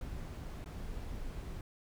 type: noise with dropouts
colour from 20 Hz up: brown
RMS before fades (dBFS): -42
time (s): 0.01-1.61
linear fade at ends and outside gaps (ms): 2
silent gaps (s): 0.644-0.659
effects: none